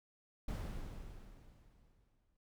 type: noise with exponential decay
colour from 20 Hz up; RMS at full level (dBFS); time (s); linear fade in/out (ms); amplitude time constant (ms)
brown; -38; 0.48-2.37; 5; 410
effects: none